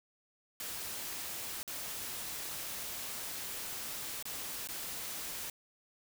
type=noise with dropouts; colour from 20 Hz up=white; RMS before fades=-41 dBFS; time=0.6-5.5 s; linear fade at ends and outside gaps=1 ms; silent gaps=1.63-1.677 / 4.226-4.254 / 4.674-4.687 s; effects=none